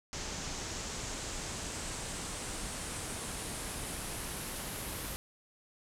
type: noise with low-pass filter sweep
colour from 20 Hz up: pink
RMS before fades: -40 dBFS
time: 0.13-5.16 s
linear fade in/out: 0 ms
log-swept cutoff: 6500 to 12000 Hz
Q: 2.5
effects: none